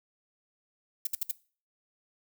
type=noise bursts; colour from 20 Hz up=violet; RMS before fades=-29 dBFS; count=4; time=1.05-1.313 s; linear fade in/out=5 ms; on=20 ms; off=61 ms; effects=noise-tail reverb RT60 0.4 s tail -21 dB re dry